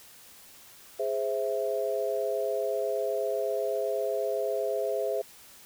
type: chord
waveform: sine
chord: Ab augmented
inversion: none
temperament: equal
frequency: 415.3 / 523.3 / 659.3 Hz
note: Ab4 / C5 / E5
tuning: 0 / 0 / 0 cents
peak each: -31 dBFS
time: 0.99-5.22 s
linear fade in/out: 10 ms
effects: white hiss -52 dBFS RMS until 5.65 s